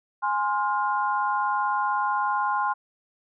sine chord, F minor, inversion first, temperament equal with one note detuned, 830.6 / 1046.5 / 1415.6 Hz, Ab5 / C6 / F6, 0 / 0 / +23 cents, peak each -26 / -25 / -30 dBFS, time 0.22-2.74 s, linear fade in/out 20 ms, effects none

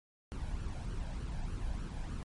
brown noise with flanger, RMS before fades -38 dBFS, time 0.32-2.23 s, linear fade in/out 0 ms, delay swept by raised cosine 0.68 to 1.29 ms, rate 3.3 Hz, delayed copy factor +0.55, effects MP3 48 kbps

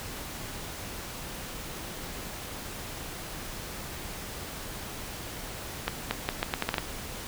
accelerating click train, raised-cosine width 0.3 ms, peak -10 dBFS, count 9, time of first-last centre 5.88-6.782 s, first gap 230 ms, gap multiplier 0.78, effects pink hiss -39 dBFS RMS until 7.27 s

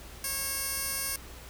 15% pulse tone with band-pass filter, 545 Hz, C#5, 29 cents flat, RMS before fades -33 dBFS, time 0.24-1.16 s, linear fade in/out 2 ms, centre 11000 Hz, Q 1.3, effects added 60 Hz sine -48 dBFS peak until 1.49 s + pink hiss -48 dBFS RMS until 1.49 s

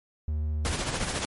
triangle tone, 76.2 Hz, D#2, 36 cents flat, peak -24 dBFS, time 0.28-0.72 s, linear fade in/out 0 ms
pink noise with tremolo, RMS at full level -28 dBFS, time 0.65-1.25 s, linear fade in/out 0 ms, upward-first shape sine, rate 14 Hz, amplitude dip 50%
effects MP3 48 kbps

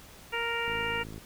harmonic tone, 466.2 Hz, A#4, in tune, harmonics 1 / 2 / 3 / 4 / 5 / 6, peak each -36 / -36 / -36 / -36 / -36 / -36 dBFS, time 0.32-1.04 s, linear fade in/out 20 ms
click train, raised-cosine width 3 ms, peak -30 dBFS, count 28, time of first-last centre 0.68-1.18 s, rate 54 Hz
effects pink hiss -51 dBFS RMS until 1.25 s

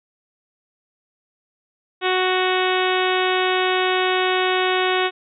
harmonic tone, 370 Hz, F#4, in tune, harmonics 1 / 2 / 3 / 4 / 5 / 6 / 7 / 8 / 9 / 10, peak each -21 / -24 / -26 / -27 / -28 / -29 / -29 / -30 / -31 / -31 dBFS, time 2.01-5.11 s, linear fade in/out 50 ms, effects none

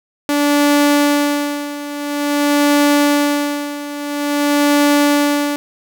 sawtooth tone with tremolo, 290 Hz, D4, 22 cents flat, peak -6 dBFS, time 0.29-5.56 s, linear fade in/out 0 ms, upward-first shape sine, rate 0.49 Hz, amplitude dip 80%, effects 8-bit

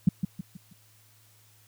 sine tone with echo, 180 Hz, F#3, 47 cents flat, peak -14 dBFS, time 0.07-0.09 s, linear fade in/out 5 ms, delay 160 ms, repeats 4, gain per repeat -8 dB, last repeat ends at 0.73 s, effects added 107 Hz sine -61 dBFS peak until 1.67 s + white hiss -61 dBFS RMS until 1.67 s

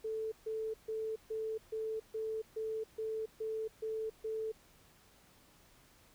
sine tone bursts, 440 Hz, A4, in tune, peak -35 dBFS, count 11, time 0.04-4.52 s, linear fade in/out 10 ms, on 280 ms, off 140 ms, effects pink hiss -64 dBFS RMS until 6.14 s

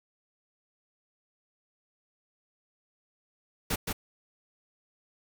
pink noise with echo, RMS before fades -29 dBFS, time 3.7-3.76 s, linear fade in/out 10 ms, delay 170 ms, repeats 1, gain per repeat -3 dB, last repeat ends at 3.93 s, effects none

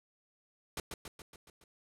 pink noise with echo, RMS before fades -38 dBFS, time 0.77-0.8 s, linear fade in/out 2 ms, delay 140 ms, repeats 6, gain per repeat -4 dB, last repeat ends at 1.64 s, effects low-pass 12000 Hz 12 dB/octave

